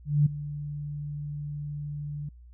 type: tone with ADSR envelope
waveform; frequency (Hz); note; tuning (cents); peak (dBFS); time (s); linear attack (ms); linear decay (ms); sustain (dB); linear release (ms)
sine; 146.83; D3; 0; -16; 0.05-2.29; 210; 8; -16; 5
effects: added 60 Hz sine -47 dBFS peak until 2.53 s